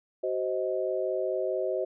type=chord; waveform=sine; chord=C diminished; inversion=second; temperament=just; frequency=376.7 / 523.3 / 627.9 Hz; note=Gb4 / C5 / Eb5; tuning=+31 / 0 / +16 cents; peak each=-31 dBFS; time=0.23-1.85 s; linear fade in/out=10 ms; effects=none